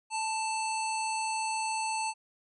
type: harmonic tone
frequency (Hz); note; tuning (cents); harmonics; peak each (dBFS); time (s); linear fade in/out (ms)
883; A5; +6; 1 / 3 / 5 / 7 / 9 / 10; -31 / -37 / -41 / -45 / -41 / -44; 0.1-2.14; 50
effects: none